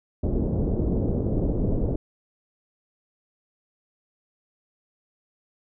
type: low-pass noise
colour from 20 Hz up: pink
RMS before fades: -24 dBFS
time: 0.23-1.96 s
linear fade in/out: 5 ms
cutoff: 490 Hz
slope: 24 dB/octave
effects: none